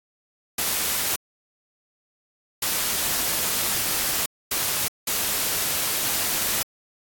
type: noise bursts at uneven times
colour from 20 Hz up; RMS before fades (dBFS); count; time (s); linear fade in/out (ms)
white; -24; 4; 0.58-1.16 / 2.62-4.26 / 4.51-4.88 / 5.07-6.63; 5
effects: AAC 64 kbps